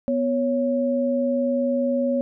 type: tone pair together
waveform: sine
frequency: 247 / 554.4 Hz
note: B3 / C#5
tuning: 0 / 0 cents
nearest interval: octave + major second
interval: 1400 cents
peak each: -22 dBFS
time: 0.08-2.21 s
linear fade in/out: 0 ms
effects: none